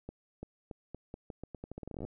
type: accelerating click train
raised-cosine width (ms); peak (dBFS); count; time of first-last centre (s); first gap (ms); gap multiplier
2; -28; 22; 0.09-2.05; 340; 0.83
effects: none